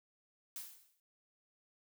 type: noise with exponential decay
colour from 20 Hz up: blue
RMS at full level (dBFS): -42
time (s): 0.56-1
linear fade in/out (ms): 1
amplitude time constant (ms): 95
effects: none